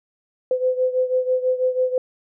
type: beating tone pair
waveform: sine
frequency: 508 / 514.1 Hz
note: B4 / C5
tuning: +49 / -31 cents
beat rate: 6.1 Hz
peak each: -19 / -23 dBFS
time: 0.51-1.98 s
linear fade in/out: 2 ms
effects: none